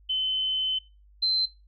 sine tone pair in turn, 3051 / 4094 Hz, G7 / C8, -48 / -38 cents, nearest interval perfect fourth, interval 510 cents, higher second, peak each -24 / -21 dBFS, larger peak second, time 0.09-0.79 / 1.22-1.46 s, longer first, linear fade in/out 10 ms, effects noise-tail reverb RT60 0.3 s tail -22 dB re dry + added 50 Hz sine -53 dBFS peak until 1.67 s

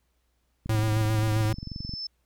click train, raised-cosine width 5 ms, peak -23 dBFS, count 30, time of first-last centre 0.66-1.938 s, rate 22.7 Hz
square tone with vibrato, 108.7 Hz, A2, 21 cents flat, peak -23 dBFS, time 0.69-1.53 s, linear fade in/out 5 ms, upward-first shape sine, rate 7.5 Hz, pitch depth 32 cents each way
sine tone with exponential growth, 5274 Hz, E8, in tune, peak -30 dBFS, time 0.96-2.07 s, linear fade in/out 5 ms, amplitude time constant 240 ms
effects added 60 Hz sine -70 dBFS peak until 2.25 s + pink hiss -75 dBFS RMS until 2.25 s

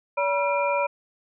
sine tone cluster, 571 / 967 / 1355 / 2393 Hz, D5 / B5 / E6 / D7, -49 / -37 / +47 / +32 cents, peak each -24 / -25 / -33 / -29 dBFS, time 0.17-0.87 s, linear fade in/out 10 ms, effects none

